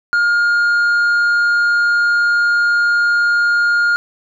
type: tone with tanh clipping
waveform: sine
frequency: 1417 Hz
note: F6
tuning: 25 cents sharp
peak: -12 dBFS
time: 0.13-3.96 s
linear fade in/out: 0 ms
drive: 4 dB
effects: none